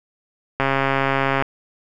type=click train; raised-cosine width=0.5 ms; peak=-4 dBFS; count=113; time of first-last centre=0.6-1.424 s; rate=136 Hz; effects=none

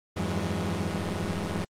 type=tone cluster; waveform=sawtooth; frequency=85.7 / 99.7 / 163.3 / 183.3 / 206.2 Hz; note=F2 / G2 / E3 / F#3 / G#3; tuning=-32 / +30 / -16 / -16 / -12 cents; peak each=-30 dBFS; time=0.16-1.65 s; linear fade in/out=10 ms; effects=low-pass 10000 Hz 12 dB/octave + Opus 32 kbps

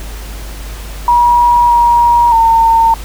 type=tone with pitch steps; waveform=sine; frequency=959 / 950 / 910 Hz; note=A#5 / A#5 / A#5; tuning=+49 / +33 / -42 cents; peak=-5 dBFS; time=1.08-2.94 s; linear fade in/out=2 ms; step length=620 ms; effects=added 51 Hz sine -23 dBFS peak until 3.04 s + pink hiss -31 dBFS RMS until 3.04 s

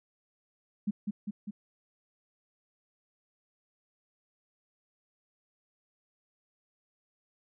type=tone with echo; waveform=sine; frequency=206.4 Hz; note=G#3; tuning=10 cents flat; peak=-26 dBFS; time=0.87-0.91 s; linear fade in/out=10 ms; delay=200 ms; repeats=3; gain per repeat=-3 dB; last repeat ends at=1.51 s; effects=none

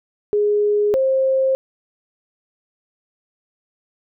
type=tone pair in turn; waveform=sine; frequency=415.3 / 529.9 Hz; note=G#4 / C5; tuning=0 / +22 cents; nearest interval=major third; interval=422 cents; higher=second; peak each=-14 dBFS; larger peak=neither; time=0.33-0.94 / 0.94-1.55 s; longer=neither; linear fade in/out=0 ms; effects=none

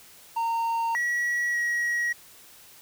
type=tone with pitch steps; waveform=triangle; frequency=919 / 1925 / 1905 Hz; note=A#5 / B6 / A#6; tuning=-25 / -45 / +37 cents; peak=-22 dBFS; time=0.36-2.13 s; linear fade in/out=10 ms; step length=590 ms; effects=white hiss -51 dBFS RMS until 2.81 s

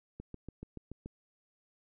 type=click train; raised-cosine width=3 ms; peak=-30 dBFS; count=7; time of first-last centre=0.2-1.06 s; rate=6.98 Hz; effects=none

